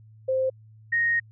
sine tone pair in turn, 523.3 / 1864.8 Hz, C5 / A#6, 0 / 0 cents, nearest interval octave + minor seventh, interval 2200 cents, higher second, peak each -21 / -20 dBFS, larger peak second, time 0.28-0.5 / 0.92-1.2 s, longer second, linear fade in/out 10 ms, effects added 109 Hz sine -48 dBFS peak until 1.31 s

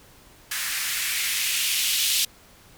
violet noise with band-pass filter sweep, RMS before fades -25 dBFS, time 0.51-2.25 s, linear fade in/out 5 ms, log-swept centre 1600 to 3300 Hz, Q 2, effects pink hiss -52 dBFS RMS until 2.77 s

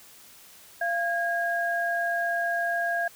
sine tone pair together, 687 / 1634 Hz, F5 / G#6, -29 / -29 cents, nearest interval octave + minor third, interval 1500 cents, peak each -27 dBFS, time 0.81-3.08 s, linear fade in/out 5 ms, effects white hiss -51 dBFS RMS until 3.15 s

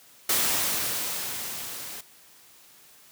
white noise with level ramp, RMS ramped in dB -23 to -39 dBFS, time 0.29-2.01 s, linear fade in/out 5 ms, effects white hiss -54 dBFS RMS until 3.11 s + high-pass 80 Hz 12 dB/octave

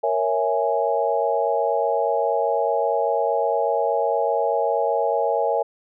sine chord, A# half-diminished seventh, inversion none, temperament equal, 466.2 / 554.4 / 659.3 / 830.6 Hz, A#4 / C#5 / E5 / G#5, 0 / 0 / 0 / 0 cents, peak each -24 dBFS, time 0.03-5.63 s, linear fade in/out 10 ms, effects none

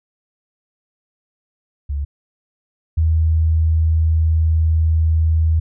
sine tone pair in turn, 71.2 / 80.21 Hz, C#2 / E2, +47 / -47 cents, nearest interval major second, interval 206 cents, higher second, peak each -19 / -12 dBFS, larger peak second, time 1.89-2.05 / 2.97-5.6 s, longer second, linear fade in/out 10 ms, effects none

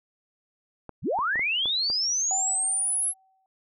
clicks, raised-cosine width 1 ms, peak -24 dBFS, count 6, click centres 0.893 / 1.189 / 1.357 / 1.394 / 1.657 / 1.901 s
sine linear sweep, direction up, 59.4 to 11175 Hz, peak -23 dBFS, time 1.02-3.14 s, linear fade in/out 50 ms
sine tone with exponential decay, 763 Hz, G5, 47 cents flat, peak -28 dBFS, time 2.31-3.46 s, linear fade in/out 1 ms, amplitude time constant 250 ms
effects none

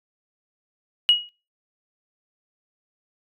sine tone with exponential decay, 2899 Hz, F#7, 36 cents flat, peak -9 dBFS, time 1.09-1.29 s, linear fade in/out 0 ms, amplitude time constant 43 ms, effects noise-tail reverb RT60 0.3 s tail -21 dB re dry + tanh soft clip ceiling -5 dBFS

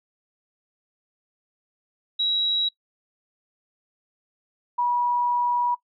sine tone pair in turn, 3869 / 969 Hz, B7 / B5, -36 / -33 cents, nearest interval 2 octaves, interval 2397 cents, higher first, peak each -20 dBFS, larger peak neither, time 2.19-2.69 / 4.78-5.75 s, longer second, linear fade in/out 10 ms, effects noise-tail reverb RT60 0.1 s tail -20 dB re dry

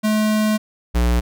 square tone pair in turn, 214.6 / 59.84 Hz, A3 / A#1, -43 / +46 cents, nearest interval octave + minor seventh, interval 2211 cents, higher first, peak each -16 / -15 dBFS, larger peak second, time 0.03-0.58 / 0.94-1.21 s, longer first, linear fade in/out 20 ms, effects none

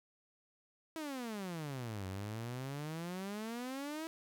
sawtooth exponential two-way sweep, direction down then up, 328.3 to 92.5 to 328.3 Hz, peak -36 dBFS, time 0.96-4.07 s, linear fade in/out 0 ms, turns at 2.07 s, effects none

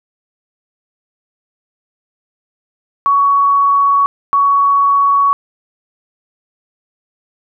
sine tone pair in turn, 1121 / 1121 Hz, C#6 / C#6, +19 / +19 cents, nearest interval unison, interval 0 cents, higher neither, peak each -8 dBFS, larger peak neither, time 3.06-4.06 / 4.33-5.33 s, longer neither, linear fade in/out 0 ms, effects none

